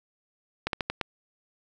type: slowing click train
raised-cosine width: 0.3 ms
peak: -11 dBFS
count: 5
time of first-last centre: 0.67-1.013 s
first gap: 62 ms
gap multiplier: 1.22
effects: none